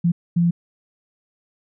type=tone bursts at uneven times; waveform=sine; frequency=171.5 Hz; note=F3; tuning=31 cents flat; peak=-14 dBFS; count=2; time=0.04-0.12 / 0.36-0.51 s; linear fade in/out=10 ms; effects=none